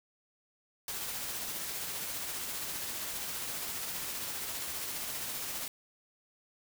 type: noise with tremolo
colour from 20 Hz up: white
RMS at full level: -37 dBFS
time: 0.88-5.68 s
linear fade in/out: 2 ms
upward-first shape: sine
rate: 15 Hz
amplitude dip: 25%
effects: none